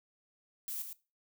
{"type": "noise with echo", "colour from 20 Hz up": "violet", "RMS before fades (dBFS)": -39, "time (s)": [0.68, 0.82], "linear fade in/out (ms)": 0, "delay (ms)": 110, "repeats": 1, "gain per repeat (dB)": -6, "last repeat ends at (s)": 0.93, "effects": ["noise-tail reverb RT60 0.3 s tail -19 dB re dry"]}